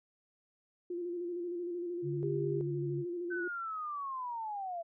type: tone with vibrato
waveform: sine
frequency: 349.2 Hz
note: F4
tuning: in tune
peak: -35 dBFS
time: 0.9-3.48 s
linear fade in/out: 5 ms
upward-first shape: square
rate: 13 Hz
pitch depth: 33 cents each way
type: tone with pitch glide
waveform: sine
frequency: 143.6 to 141.54 Hz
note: D3 to C#3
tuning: -39 to +36 cents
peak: -35 dBFS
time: 2.02-3.05 s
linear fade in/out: 50 ms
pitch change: -25 cents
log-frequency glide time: 2.69-2.9 s
type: tone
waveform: sine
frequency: 398.7 Hz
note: G4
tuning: 29 cents sharp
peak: -34 dBFS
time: 2.23-2.61 s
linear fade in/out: 0 ms
type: linear sweep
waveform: sine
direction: down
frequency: 1537 to 659.3 Hz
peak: -36 dBFS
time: 3.3-4.83 s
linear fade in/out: 20 ms
effects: none